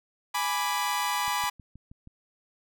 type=chord; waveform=sawtooth; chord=G# diminished; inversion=none; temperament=equal; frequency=830.6 / 987.8 / 1174.7 Hz; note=G#5 / B5 / D6; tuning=0 / 0 / 0 cents; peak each=-28 / -25 / -29 dBFS; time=0.34-1.5 s; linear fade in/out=10 ms
type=click train; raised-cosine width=5 ms; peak=-35 dBFS; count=6; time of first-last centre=1.28-2.074 s; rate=6.3 Hz
effects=none